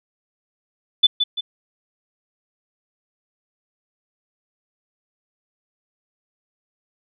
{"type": "tone with echo", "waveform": "sine", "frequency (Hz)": 3494, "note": "A7", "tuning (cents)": -13, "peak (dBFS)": -8, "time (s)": [1.03, 1.07], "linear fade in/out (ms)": 10, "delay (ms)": 170, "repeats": 2, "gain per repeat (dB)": -7, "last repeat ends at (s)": 1.41, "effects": []}